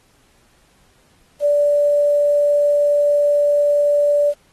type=tone with quantisation; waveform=sine; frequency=582 Hz; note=D5; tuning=16 cents flat; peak=-12 dBFS; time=1.4-4.34 s; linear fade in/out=50 ms; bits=7; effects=pink hiss -57 dBFS RMS until 4.52 s + AAC 32 kbps